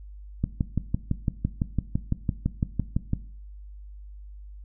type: click train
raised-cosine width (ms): 5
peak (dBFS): -11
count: 17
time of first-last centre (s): 0.44-3.134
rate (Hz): 5.94
effects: noise-tail reverb RT60 0.5 s tail -17 dB re dry + added 50 Hz sine -40 dBFS peak until 4.64 s